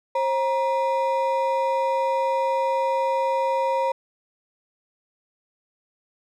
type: ring-modulated tone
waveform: triangle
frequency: 740 Hz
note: F#5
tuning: in tune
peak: -15 dBFS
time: 0.15-3.92 s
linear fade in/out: 5 ms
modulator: 206 Hz
effects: none